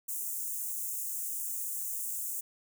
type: high-pass noise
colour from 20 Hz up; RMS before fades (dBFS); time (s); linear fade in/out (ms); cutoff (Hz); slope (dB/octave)
white; -36; 0.08-2.41; 10; 6700; 48
effects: none